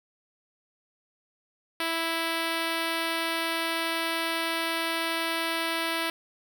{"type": "tone with notch filter", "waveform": "5% pulse", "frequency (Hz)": 329.6, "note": "E4", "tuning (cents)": 0, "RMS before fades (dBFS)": -29, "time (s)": [1.8, 6.1], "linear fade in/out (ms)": 2, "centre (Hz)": 7500, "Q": 1.4, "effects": []}